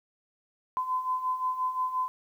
sine beating tone pair, 1016 / 1021.7 Hz, B5 / C6, +49 / -42 cents, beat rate 5.7 Hz, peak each -34 / -28 dBFS, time 0.77-2.08 s, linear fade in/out 0 ms, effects 10-bit

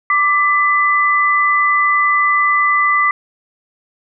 sine tone pair together, 1173 / 2002 Hz, D6 / B6, -2 / +23 cents, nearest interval major sixth, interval 925 cents, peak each -13 / -14 dBFS, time 0.1-3.11 s, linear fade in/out 2 ms, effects none

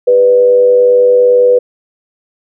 sine tone with frequency modulation, 493.9 Hz, B4, in tune, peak -4 dBFS, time 0.07-1.59 s, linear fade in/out 10 ms, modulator 97.7 Hz, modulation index 0.35, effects none

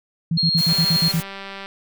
sine tone bursts, 164.81 Hz, E3, in tune, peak -17 dBFS, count 8, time 0.31-1.203 s, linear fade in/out 5 ms, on 67 ms, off 51 ms
sine tone with tremolo, 4252 Hz, C8, 27 cents sharp, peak -16 dBFS, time 0.37-1.12 s, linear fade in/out 10 ms, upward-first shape sine, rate 12 Hz, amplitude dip 25%
white noise, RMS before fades -31 dBFS, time 0.57-1.23 s, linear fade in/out 20 ms
click train, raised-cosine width 0.3 ms, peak -18 dBFS, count 191, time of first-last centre 0.69-1.659 s, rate 196 Hz
effects none

